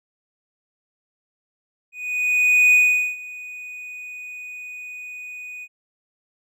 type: tone with ADSR envelope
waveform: triangle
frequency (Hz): 2481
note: D#7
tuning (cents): -6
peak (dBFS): -9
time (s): 1.92-5.68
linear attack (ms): 810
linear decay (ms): 430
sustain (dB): -22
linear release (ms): 49
effects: none